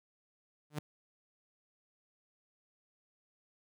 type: tone with exponential growth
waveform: sawtooth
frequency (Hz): 150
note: D3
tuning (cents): +37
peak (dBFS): -28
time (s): 0.7-0.79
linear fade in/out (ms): 5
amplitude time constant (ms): 18
effects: none